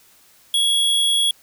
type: tone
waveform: square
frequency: 3337 Hz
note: G#7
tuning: 8 cents sharp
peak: -16 dBFS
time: 0.54-1.31 s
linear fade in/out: 2 ms
effects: white hiss -53 dBFS RMS until 1.42 s